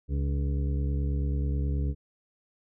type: harmonic tone with a mistuned harmonic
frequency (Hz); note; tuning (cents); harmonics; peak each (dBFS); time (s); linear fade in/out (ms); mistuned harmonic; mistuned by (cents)
69.3; C#2; 0; 1 / 2 / 3 / 4 / 6 / 7; -26 / -32 / -41 / -39 / -44 / -48; 0.08-1.95; 50; 4; +73
effects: none